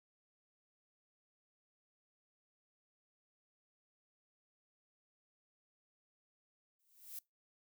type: noise with exponential growth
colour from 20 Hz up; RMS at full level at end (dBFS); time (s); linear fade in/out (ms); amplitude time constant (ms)
violet; -43; 6.79-7.19; 5; 86
effects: noise-tail reverb RT60 0.2 s tail -24 dB re dry